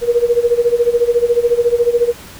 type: tone with tremolo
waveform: sine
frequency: 476.2 Hz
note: A#4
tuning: 37 cents sharp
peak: -7 dBFS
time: 0.01-2.14 s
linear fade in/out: 50 ms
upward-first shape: sine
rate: 14 Hz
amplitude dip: 85%
effects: pink hiss -36 dBFS RMS until 2.39 s